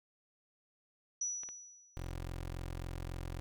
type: tone with exponential decay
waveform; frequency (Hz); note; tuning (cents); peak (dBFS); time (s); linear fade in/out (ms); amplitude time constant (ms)
sine; 5890; F#8; -9; -32; 1.21-2.13; 5; 200
type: clicks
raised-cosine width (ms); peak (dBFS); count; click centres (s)
0.3; -35; 2; 1.434 / 1.489
type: tone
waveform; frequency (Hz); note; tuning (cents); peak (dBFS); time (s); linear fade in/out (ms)
20% pulse; 43.65; F1; 0; -35; 1.97-3.4; 0
effects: none